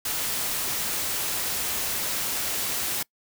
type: noise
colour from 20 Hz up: white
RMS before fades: -28 dBFS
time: 0.05-3.03 s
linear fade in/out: 5 ms
effects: noise-tail reverb RT60 0.1 s tail -25 dB re dry

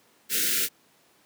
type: band-stop noise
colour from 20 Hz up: white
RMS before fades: -25 dBFS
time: 0.29-0.69 s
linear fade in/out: 50 ms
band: 510 to 1400 Hz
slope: 96 dB/octave
effects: pink hiss -61 dBFS RMS until 1.25 s + high-pass 200 Hz 12 dB/octave

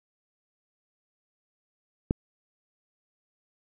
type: click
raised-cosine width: 3 ms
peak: -10 dBFS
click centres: 2.109 s
effects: none

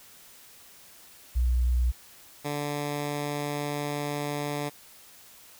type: tone pair in turn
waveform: sine / 10% pulse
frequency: 61.2 / 145.9 Hz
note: B1 / D3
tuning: -15 / -11 cents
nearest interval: octave + minor third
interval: 1504 cents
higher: second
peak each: -21 dBFS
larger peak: neither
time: 1.35-1.92 / 2.44-4.7 s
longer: second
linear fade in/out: 20 ms
effects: white hiss -52 dBFS RMS until 5.59 s

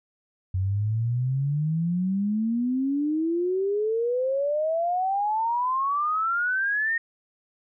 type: exponential sweep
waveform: sine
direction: up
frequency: 91.5 to 1864.7 Hz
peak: -22 dBFS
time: 0.54-6.98 s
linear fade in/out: 5 ms
effects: none

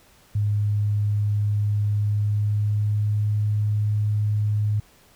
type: tone with pitch glide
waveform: sine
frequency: 103.83 to 105.16 Hz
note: G#2 to G#2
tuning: 0 to +22 cents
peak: -19 dBFS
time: 0.35-4.8 s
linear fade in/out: 5 ms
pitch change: +22 cents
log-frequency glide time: 1.9-3.35 s
effects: pink hiss -55 dBFS RMS until 5.15 s

